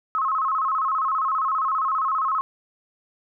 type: tone with vibrato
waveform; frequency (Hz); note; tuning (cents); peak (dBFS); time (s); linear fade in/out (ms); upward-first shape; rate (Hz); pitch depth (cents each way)
sine; 1174.7; D6; 0; -20; 0.15-2.41; 0; square; 15; 150
effects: none